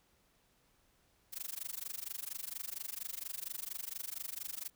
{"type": "noise with amplitude modulation", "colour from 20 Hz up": "blue", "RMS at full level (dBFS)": -39, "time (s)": [1.32, 4.7], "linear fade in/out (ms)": 20, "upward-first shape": "sine", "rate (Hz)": 24.3, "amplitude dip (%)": 100, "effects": ["pink hiss -72 dBFS RMS until 4.75 s"]}